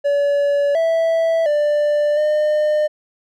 triangle tone with pitch steps, 571 / 657 / 591 / 605 Hz, D5 / E5 / D5 / D#5, -49 / -6 / +11 / -49 cents, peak -12 dBFS, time 0.04-2.88 s, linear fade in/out 20 ms, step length 710 ms, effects none

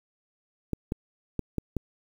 clicks, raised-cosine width 3 ms, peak -15 dBFS, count 5, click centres 0.733 / 0.921 / 1.393 / 1.583 / 1.767 s, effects 8-bit

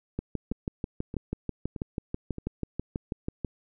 two click trains, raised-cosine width 3 ms, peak -23 / -17 dBFS, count 4 / 21, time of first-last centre 0.52-2.383 / 0.19-3.447 s, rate 1.61 / 6.14 Hz, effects none

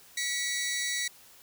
15% pulse tone pair together, 1948 / 2233 Hz, B6 / C#7, -24 / +12 cents, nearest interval major second, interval 236 cents, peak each -24 / -29 dBFS, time 0.17-1.08 s, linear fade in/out 5 ms, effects white hiss -55 dBFS RMS until 1.42 s

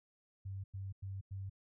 sine tone bursts, 97 Hz, G2, 18 cents flat, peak -40 dBFS, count 4, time 0.45-1.498 s, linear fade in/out 10 ms, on 190 ms, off 96 ms, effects none

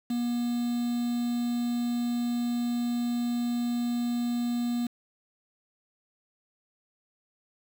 triangle tone with quantisation, 240 Hz, B3, 49 cents flat, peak -24 dBFS, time 0.1-4.87 s, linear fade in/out 5 ms, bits 7, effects none

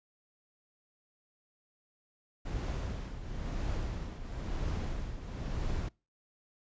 brown noise with tremolo, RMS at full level -33 dBFS, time 2.45-5.89 s, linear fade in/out 10 ms, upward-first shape triangle, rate 1 Hz, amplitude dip 70%, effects noise-tail reverb RT60 0.3 s tail -25 dB re dry + resampled to 16000 Hz

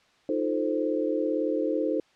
sine chord, F dominant seventh, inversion third, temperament equal, 311.1 / 349.2 / 440 / 523.3 Hz, Eb4 / F4 / A4 / C5, 0 / 0 / 0 / 0 cents, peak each -28 / -33 / -30 / -29 dBFS, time 0.29-2 s, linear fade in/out 2 ms, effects white hiss -62 dBFS RMS until 2.15 s + low-pass 4000 Hz 12 dB/octave

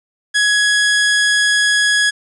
sawtooth tone, 1673 Hz, G#6, 12 cents sharp, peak -8 dBFS, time 0.34-2.11 s, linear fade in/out 20 ms, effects resampled to 24000 Hz + 8-bit

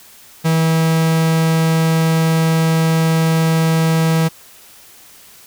45% pulse tone, 161.9 Hz, E3, 31 cents flat, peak -12 dBFS, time 0.44-4.29 s, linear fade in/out 20 ms, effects white hiss -43 dBFS RMS until 5.46 s

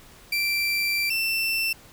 30% pulse tone pair in turn, 2349 / 2680 Hz, D7 / E7, 0 / +28 cents, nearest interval major second, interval 228 cents, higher second, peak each -20 dBFS, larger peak neither, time 0.32-1.1 / 1.1-1.73 s, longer first, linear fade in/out 5 ms, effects pink hiss -50 dBFS RMS until 1.92 s

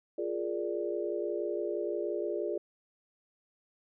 sine chord, Bb dominant seventh, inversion second, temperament equal, 349.2 / 415.3 / 466.2 / 587.3 Hz, F4 / Ab4 / Bb4 / D5, 0 / 0 / 0 / 0 cents, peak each -35 / -35 / -40 / -37 dBFS, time 0.18-2.58 s, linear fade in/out 5 ms, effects none

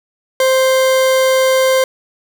40% pulse tone, 523.3 Hz, C5, in tune, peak -9 dBFS, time 0.4-1.84 s, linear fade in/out 2 ms, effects none

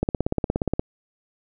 click train, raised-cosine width 2 ms, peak -8 dBFS, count 14, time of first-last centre 0.03-0.795 s, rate 17 Hz, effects none

